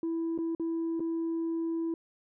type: tone with dropouts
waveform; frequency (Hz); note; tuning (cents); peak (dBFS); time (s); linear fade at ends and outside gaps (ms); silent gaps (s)
sine; 330; E4; +2; -27; 0.03-1.94; 2; 0.378-0.387 / 0.55-0.597 / 0.996-1.003
effects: tanh soft clip ceiling -27 dBFS